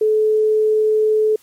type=tone; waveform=sine; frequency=431.5 Hz; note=A4; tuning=34 cents flat; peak=-12 dBFS; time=0.01-1.36 s; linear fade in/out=5 ms; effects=white hiss -53 dBFS RMS until 1.42 s + MP3 64 kbps